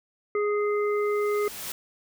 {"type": "harmonic tone", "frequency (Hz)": 415.3, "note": "G#4", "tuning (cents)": 0, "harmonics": [1, 3, 5], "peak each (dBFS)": [-23, -32, -36], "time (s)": [0.35, 1.48], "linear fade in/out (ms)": 2}
{"type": "noise with exponential growth", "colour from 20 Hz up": "white", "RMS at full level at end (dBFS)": -33, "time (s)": [0.57, 1.72], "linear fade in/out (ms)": 1, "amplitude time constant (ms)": 250}
{"effects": []}